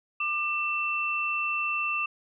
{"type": "tone pair together", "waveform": "sine", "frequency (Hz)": [1194, 2680], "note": ["D6", "E7"], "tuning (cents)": [28, 28], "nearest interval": "octave + major second", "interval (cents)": 1400, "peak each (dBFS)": [-31, -27], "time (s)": [0.2, 2.06], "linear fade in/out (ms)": 5, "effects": []}